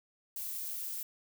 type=noise; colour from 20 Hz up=violet; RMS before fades=-39 dBFS; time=0.36-1.03 s; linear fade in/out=2 ms; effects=none